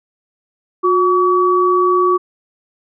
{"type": "tone pair together", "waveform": "sine", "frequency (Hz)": [361.6, 1138], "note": ["F#4", "C#6"], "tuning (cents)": [-40, 45], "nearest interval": "octave + minor sixth", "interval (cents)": 1985, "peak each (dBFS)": -13, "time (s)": [0.83, 2.18], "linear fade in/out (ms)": 20, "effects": []}